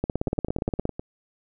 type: two click trains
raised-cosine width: 2 ms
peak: -11 / -18 dBFS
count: 15 / 8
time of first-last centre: 0.04-0.854 / 0.28-0.995 s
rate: 17.2 / 9.79 Hz
effects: none